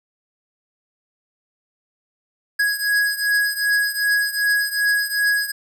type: beating tone pair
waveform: square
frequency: 1661.2 / 1663.8 Hz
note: G#6 / G#6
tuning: 0 / +3 cents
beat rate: 2.6 Hz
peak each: -20 / -23 dBFS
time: 2.59-5.52 s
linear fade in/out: 10 ms
effects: none